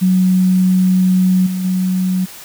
sine tone with level steps, 185 Hz, F#3, in tune, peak -9 / -17 / -13 dBFS, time 0.01-2.26 s, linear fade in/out 20 ms, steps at 1.46 / 1.64 s, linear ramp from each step 10 ms, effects white hiss -35 dBFS RMS until 2.44 s

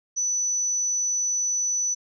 sine tone, 5970 Hz, F#8, 15 cents sharp, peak -22 dBFS, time 0.16-1.95 s, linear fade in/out 20 ms, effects none

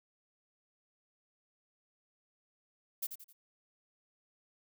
violet noise with echo, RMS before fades -36 dBFS, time 3.02-3.07 s, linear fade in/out 10 ms, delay 87 ms, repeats 3, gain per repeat -8 dB, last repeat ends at 3.331 s, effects none

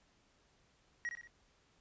triangle tone with echo, 1900 Hz, A#6, 33 cents sharp, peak -34 dBFS, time 1.05-1.09 s, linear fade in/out 0 ms, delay 61 ms, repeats 3, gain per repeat -6 dB, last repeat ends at 1.273 s, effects pink hiss -71 dBFS RMS until 1.8 s + resampled to 16000 Hz

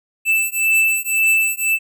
square beating tone pair, 2643 / 2644.9 Hz, E7 / E7, +4 / +5 cents, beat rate 1.9 Hz, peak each -18 / -18 dBFS, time 0.25-1.79 s, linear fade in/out 50 ms, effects none

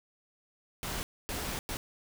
pink noise bursts at uneven times, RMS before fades -36 dBFS, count 3, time 0.83-1.03 / 1.29-1.59 / 1.69-1.77 s, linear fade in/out 0 ms, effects none

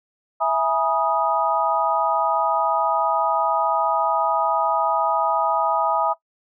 sine chord, E major seventh, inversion none, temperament equal with one note detuned, 659.3 / 830.6 / 964.6 / 1244.5 Hz, E5 / G#5 / B5 / D#6, 0 / 0 / -41 / 0 cents, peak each -23 dBFS, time 0.4-6.14 s, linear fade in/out 20 ms, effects noise-tail reverb RT60 0.1 s tail -18 dB re dry

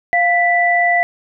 sine tone pair together, 698.5 / 1977.3 Hz, F5 / B6, 0 / +2 cents, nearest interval octave + tritone, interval 1802 cents, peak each -14 dBFS, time 0.13-1.03 s, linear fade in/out 0 ms, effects none

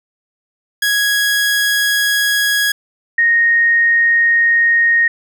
sawtooth / sine tone pair in turn, 1661.2 / 1861 Hz, G#6 / A#6, 0 / -3 cents, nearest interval major second, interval 197 cents, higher second, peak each -9 dBFS, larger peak neither, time 0.82-2.72 / 3.18-5.08 s, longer neither, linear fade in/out 5 ms, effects none

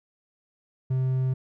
triangle tone, 130 Hz, C3, 11 cents flat, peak -20 dBFS, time 0.9-1.34 s, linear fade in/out 10 ms, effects none

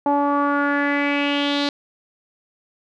sawtooth tone with low-pass filter sweep, 286 Hz, D4, 46 cents flat, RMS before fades -20 dBFS, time 0.06-1.69 s, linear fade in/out 2 ms, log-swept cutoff 830 to 4200 Hz, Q 4.6, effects none

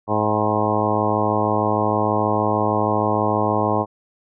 harmonic tone with a mistuned harmonic, 106.4 Hz, G#2, 42 cents sharp, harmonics 1 / 2 / 3 / 4 / 5 / 6 / 7 / 8 / 9 / 10, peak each -26 / -26 / -26 / -26 / -26 / -26 / -26 / -26 / -26 / -26 dBFS, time 0.07-3.86 s, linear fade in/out 50 ms, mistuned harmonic 8, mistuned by -30 cents, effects none

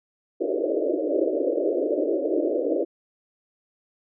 pink band-pass noise, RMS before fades -24 dBFS, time 0.4-2.85 s, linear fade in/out 20 ms, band 290 to 620 Hz, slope 96 dB/octave, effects none

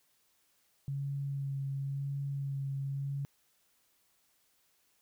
sine tone with vibrato, 138.59 Hz, C#3, in tune, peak -33 dBFS, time 0.88-3.25 s, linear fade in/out 0 ms, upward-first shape sine, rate 0.95 Hz, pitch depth 17 cents each way, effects white hiss -72 dBFS RMS until 5.01 s

